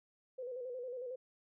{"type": "tone with vibrato", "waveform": "sine", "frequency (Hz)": 499.9, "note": "B4", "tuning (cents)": 21, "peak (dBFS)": -40, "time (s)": [0.38, 1.16], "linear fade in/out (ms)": 10, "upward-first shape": "square", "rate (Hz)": 11, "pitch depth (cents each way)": 56, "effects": []}